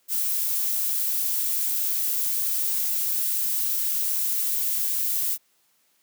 violet noise, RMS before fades -25 dBFS, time 0.08-5.38 s, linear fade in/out 50 ms, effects white hiss -66 dBFS RMS until 6.02 s + high-pass 150 Hz 12 dB/octave

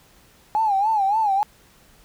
triangle tone with vibrato, 830.6 Hz, G#5, in tune, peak -13 dBFS, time 0.55-1.43 s, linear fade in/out 0 ms, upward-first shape sine, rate 3.5 Hz, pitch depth 130 cents each way, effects tanh soft clip ceiling -15 dBFS + pink hiss -54 dBFS RMS until 2.04 s

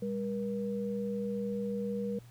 sine tone pair together, 200.9 / 477.9 Hz, G3 / A#4, +43 / +43 cents, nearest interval octave + minor third, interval 1500 cents, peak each -34 / -35 dBFS, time 0.02-2.19 s, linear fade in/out 5 ms, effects added 119 Hz sine -51 dBFS peak until 2.3 s + pink hiss -62 dBFS RMS until 2.3 s

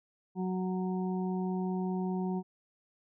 harmonic tone, 185 Hz, F#3, in tune, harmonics 1 / 2 / 4 / 5, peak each -31 / -37 / -43 / -45 dBFS, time 0.35-2.43 s, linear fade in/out 50 ms, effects none

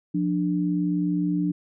sine tone pair together, 176.37 / 295.5 Hz, F3 / D4, +17 / +11 cents, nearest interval major sixth, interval 894 cents, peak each -24 dBFS, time 0.14-1.52 s, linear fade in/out 10 ms, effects none

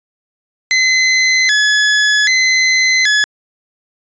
sawtooth tone with vibrato, 1864.7 Hz, A#6, in tune, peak -6 dBFS, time 0.71-3.24 s, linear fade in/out 0 ms, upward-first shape square, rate 0.64 Hz, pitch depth 160 cents each way, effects resampled to 16000 Hz

